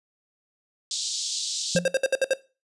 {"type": "band-pass noise", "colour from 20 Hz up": "pink", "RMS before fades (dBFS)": -30, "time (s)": [0.91, 1.78], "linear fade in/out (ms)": 2, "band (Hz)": [3500, 8000], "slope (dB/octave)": 48}
{"type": "tone with exponential decay", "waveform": "sine", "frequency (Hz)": 175.5, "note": "F3", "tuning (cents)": 9, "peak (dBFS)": -19, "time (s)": [1.75, 1.98], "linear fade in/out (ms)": 2, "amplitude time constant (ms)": 48}
{"type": "tone bursts", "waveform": "square", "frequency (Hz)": 533, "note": "C5", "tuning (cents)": 32, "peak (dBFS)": -19, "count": 7, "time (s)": [1.76, 2.335], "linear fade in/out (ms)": 2, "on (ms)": 29, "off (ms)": 62}
{"effects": ["noise-tail reverb RT60 0.3 s tail -19 dB re dry", "resampled to 24000 Hz"]}